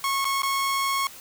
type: tone with dropouts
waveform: sawtooth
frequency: 1095 Hz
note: C#6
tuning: 22 cents flat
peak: -19 dBFS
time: 0.04-1.07 s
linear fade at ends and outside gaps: 1 ms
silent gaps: 0.245-0.252 / 0.42-0.432 s
effects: white hiss -44 dBFS RMS until 1.2 s